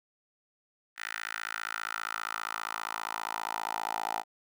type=tone with high-pass filter sweep; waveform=10% pulse; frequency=55 Hz; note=A1; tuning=in tune; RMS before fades=-36 dBFS; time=0.96-4.24 s; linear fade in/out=50 ms; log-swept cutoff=1700 to 810 Hz; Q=3.8; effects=none